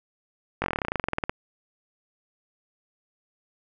slowing click train, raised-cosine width 0.5 ms, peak -10 dBFS, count 20, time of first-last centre 0.62-1.295 s, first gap 20 ms, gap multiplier 1.06, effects none

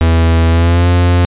45% pulse tone with pitch glide, 82.41 to 87.82 Hz, E2 to F2, 0 to +10 cents, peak -7 dBFS, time 0.01-1.25 s, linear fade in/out 0 ms, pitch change +110 cents, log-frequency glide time 0.48-0.88 s, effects resampled to 8000 Hz

